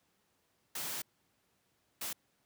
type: noise bursts at uneven times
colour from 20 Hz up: white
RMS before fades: -39 dBFS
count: 2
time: 0.75-1.02 / 2.01-2.13 s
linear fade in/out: 5 ms
effects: pink hiss -75 dBFS RMS until 2.45 s + high-pass 100 Hz 12 dB/octave